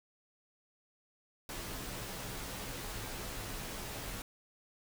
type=noise with comb filter; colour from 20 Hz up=pink; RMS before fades=-42 dBFS; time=1.49-4.22 s; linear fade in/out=2 ms; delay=13 ms; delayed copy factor=-0.55; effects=none